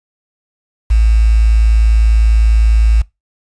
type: tone with quantisation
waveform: sine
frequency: 55 Hz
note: A1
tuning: in tune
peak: -6 dBFS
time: 0.9-3.02 s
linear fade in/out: 10 ms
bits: 5
effects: noise-tail reverb RT60 0.2 s tail -22 dB re dry + resampled to 22050 Hz